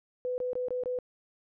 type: tone bursts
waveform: sine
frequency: 500 Hz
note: B4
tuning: 21 cents sharp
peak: -29 dBFS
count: 5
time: 0.25-0.988 s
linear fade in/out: 0 ms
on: 130 ms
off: 22 ms
effects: none